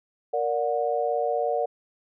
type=chord; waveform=sine; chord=Bb augmented; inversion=none; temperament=just; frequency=466.2 / 582.7 / 728.4 Hz; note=Bb4 / D5 / F#5; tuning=0 / -14 / -27 cents; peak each=-27 dBFS; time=0.33-1.66 s; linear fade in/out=10 ms; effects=none